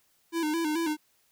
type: tone with vibrato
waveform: square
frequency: 318.6 Hz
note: D#4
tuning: 41 cents sharp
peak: -27 dBFS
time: 0.32-0.97 s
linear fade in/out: 50 ms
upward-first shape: square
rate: 4.6 Hz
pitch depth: 78 cents each way
type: click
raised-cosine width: 0.3 ms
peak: -27 dBFS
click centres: 0.876 s
effects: white hiss -68 dBFS RMS until 1.31 s